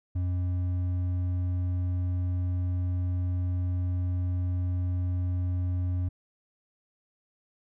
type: tone with hard clipping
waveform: triangle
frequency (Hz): 90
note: F#2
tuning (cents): -47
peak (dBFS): -27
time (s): 0.15-6.09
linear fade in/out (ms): 10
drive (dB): 8
effects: none